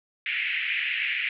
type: band-pass noise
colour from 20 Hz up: pink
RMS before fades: -28 dBFS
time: 0.26-1.29 s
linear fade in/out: 2 ms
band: 1900 to 2800 Hz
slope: 48 dB/octave
effects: none